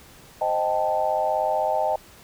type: chord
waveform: sine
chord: A half-diminished seventh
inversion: first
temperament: equal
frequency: 523.3 / 622.3 / 784 / 880 Hz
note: C5 / Eb5 / G5 / A5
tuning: 0 / 0 / 0 / 0 cents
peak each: -30 / -24 / -25 / -27 dBFS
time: 0.41-1.96 s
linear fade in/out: 5 ms
effects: pink hiss -49 dBFS RMS until 2.23 s